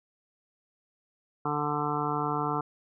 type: harmonic tone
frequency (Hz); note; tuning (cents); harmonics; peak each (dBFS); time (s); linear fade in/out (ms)
147.8; D3; +11; 1 / 2 / 3 / 5 / 6 / 7 / 8 / 9; -35 / -35 / -35 / -35 / -35 / -35 / -35 / -35; 1.45-2.61; 5
effects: none